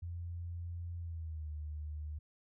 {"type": "tone with pitch glide", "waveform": "sine", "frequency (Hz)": [86, 75.74], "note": ["F2", "D#2"], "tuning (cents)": [-26, -46], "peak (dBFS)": -39, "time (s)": [0.02, 2.19], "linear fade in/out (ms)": 10, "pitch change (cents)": -220, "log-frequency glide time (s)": [0.98, 1.51], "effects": []}